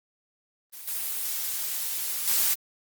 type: noise with level steps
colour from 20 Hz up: blue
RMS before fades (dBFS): -41 / -30 / -23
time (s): 0.72-2.55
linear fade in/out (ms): 20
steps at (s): 0.87 / 2.27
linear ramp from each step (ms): 10
effects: Opus 24 kbps